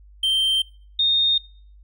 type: tone pair in turn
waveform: triangle / sine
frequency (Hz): 3136 / 3680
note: G7 / A#7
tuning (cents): 0 / -23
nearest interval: minor third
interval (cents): 277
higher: second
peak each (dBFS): -16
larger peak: neither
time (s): 0.23-0.62 / 0.99-1.38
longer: neither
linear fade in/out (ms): 5
effects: noise-tail reverb RT60 0.5 s tail -24 dB re dry + added 50 Hz sine -45 dBFS peak until 1.83 s